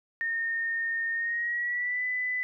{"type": "tone with pitch glide", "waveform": "sine", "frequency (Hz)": [1833, 1998.9], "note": ["A#6", "B6"], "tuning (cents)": [-30, 20], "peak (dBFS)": -27, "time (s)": [0.21, 2.43], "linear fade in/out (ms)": 0, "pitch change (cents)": 150, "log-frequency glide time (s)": [1.13, 2.04], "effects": []}